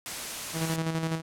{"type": "noise", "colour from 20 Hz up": "white", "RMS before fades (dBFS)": -35, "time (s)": [0.06, 0.76], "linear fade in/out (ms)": 0}
{"type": "tone with tremolo", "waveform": "sawtooth", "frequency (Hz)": 162.2, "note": "E3", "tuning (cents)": -28, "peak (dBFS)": -22, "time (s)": [0.53, 1.22], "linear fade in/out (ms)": 50, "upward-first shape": "square", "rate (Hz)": 12, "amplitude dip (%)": 45}
{"effects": ["low-pass 11000 Hz 12 dB/octave"]}